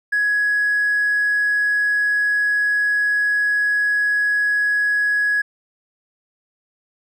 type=tone with hard clipping; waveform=sine; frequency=1673 Hz; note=G#6; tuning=12 cents sharp; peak=-16 dBFS; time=0.12-5.42 s; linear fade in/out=10 ms; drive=1 dB; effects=none

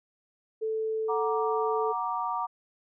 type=tone; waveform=sine; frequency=440 Hz; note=A4; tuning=in tune; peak=-27 dBFS; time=0.61-1.93 s; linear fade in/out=20 ms
type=chord; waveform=sine; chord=Gb augmented; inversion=none; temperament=equal with one note detuned; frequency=740 / 938.3 / 1174.7 Hz; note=Gb5 / Bb5 / D6; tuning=0 / +11 / 0 cents; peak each=-34 / -31 / -32 dBFS; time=1.08-2.47 s; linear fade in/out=20 ms
effects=none

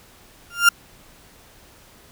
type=tone with exponential growth; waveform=35% pulse; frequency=1396.9 Hz; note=F6; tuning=in tune; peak=-5 dBFS; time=0.5-0.69 s; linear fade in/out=5 ms; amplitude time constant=41 ms; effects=pink hiss -50 dBFS RMS until 2.11 s

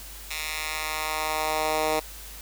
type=tone with high-pass filter sweep; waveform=10% pulse; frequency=155.56 Hz; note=D#3; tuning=in tune; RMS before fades=-28 dBFS; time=0.3-2 s; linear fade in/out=10 ms; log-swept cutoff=2400 to 470 Hz; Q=1.1; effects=added 50 Hz sine -43 dBFS peak until 2.41 s + white hiss -43 dBFS RMS until 2.41 s

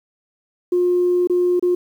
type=tone with dropouts; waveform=sine; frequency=356.6 Hz; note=F4; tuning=36 cents sharp; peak=-13 dBFS; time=0.72-1.75 s; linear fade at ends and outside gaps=5 ms; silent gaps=1.273-1.297 / 1.596-1.625 s; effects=tanh soft clip ceiling -9 dBFS + 8-bit

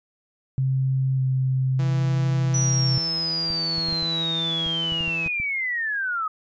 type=tone with vibrato; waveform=sine; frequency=131.7 Hz; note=C3; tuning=12 cents sharp; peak=-19 dBFS; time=0.58-2.98 s; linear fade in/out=0 ms; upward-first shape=square; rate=0.83 Hz; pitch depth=10 cents each way
type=tone with tremolo; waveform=sawtooth; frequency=164.81 Hz; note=E3; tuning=in tune; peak=-25 dBFS; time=1.79-5.28 s; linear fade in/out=5 ms; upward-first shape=sine; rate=0.5 Hz; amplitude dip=30%
type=linear sweep; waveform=sine; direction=down; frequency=5920 to 1244.5 Hz; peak=-23 dBFS; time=2.54-6.28 s; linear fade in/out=5 ms
type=clicks; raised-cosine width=5 ms; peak=-24 dBFS; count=11; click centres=3.504 / 3.782 / 3.886 / 3.927 / 4.027 / 4.664 / 4.922 / 5.008 / 5.079 / 5.262 / 5.4 s
effects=resampled to 16000 Hz

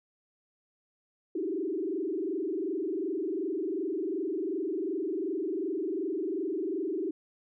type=tone with frequency modulation; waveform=sine; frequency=352.5 Hz; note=F4; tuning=16 cents sharp; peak=-29 dBFS; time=1.35-7.11 s; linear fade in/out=5 ms; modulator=22.7 Hz; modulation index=2.3; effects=none

